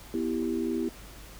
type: chord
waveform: sine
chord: E minor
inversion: second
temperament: equal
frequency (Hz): 246.9 / 329.6 / 392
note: B3 / E4 / G4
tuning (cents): 0 / 0 / 0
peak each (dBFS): -31 / -30 / -33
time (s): 0.14-0.89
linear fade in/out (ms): 2
effects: added 50 Hz sine -48 dBFS peak until 1.39 s + pink hiss -49 dBFS RMS until 1.39 s